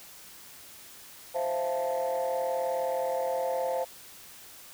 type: chord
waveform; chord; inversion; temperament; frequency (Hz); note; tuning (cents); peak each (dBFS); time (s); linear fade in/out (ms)
sine; F major seventh; second; equal; 523.3 / 659.3 / 698.5 / 880; C5 / E5 / F5 / A5; 0 / 0 / 0 / 0; -28 / -33 / -33 / -34; 1.34-3.85; 20
effects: tanh soft clip ceiling -22 dBFS + white hiss -49 dBFS RMS until 4.73 s